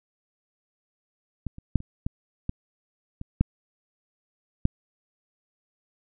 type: clicks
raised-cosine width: 5 ms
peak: -18 / -29 / -6 / -27 / -15 / -15 / -22 / -7 / -7 dBFS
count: 9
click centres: 1.467 / 1.584 / 1.757 / 1.804 / 2.065 / 2.494 / 3.214 / 3.41 / 4.654 s
effects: none